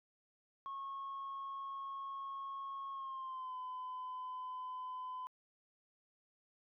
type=tone with pitch glide; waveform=sine; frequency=1093 to 1013.9 Hz; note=C#6 to B5; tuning=-25 to +45 cents; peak=-40 dBFS; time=0.66-5.27 s; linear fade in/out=0 ms; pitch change=-130 cents; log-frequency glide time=2.92-3.56 s; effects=tanh soft clip ceiling -39 dBFS